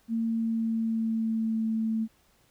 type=tone with pitch glide; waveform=sine; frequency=227.4 to 222.2 Hz; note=A#3 to A3; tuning=-43 to +17 cents; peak=-25 dBFS; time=0.08-2.08 s; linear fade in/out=50 ms; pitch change=-40 cents; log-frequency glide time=0.2-1.67 s; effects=pink hiss -65 dBFS RMS until 2.5 s